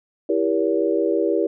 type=chord; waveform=sine; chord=E diminished seventh; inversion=none; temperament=just; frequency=329.6 / 395.6 / 474.7 / 569.6 Hz; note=E4 / G4 / Bb4 / Db5; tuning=0 / +16 / +31 / +47 cents; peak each=-22 / -22 / -23 / -25 dBFS; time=0.29-1.47 s; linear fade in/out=5 ms; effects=none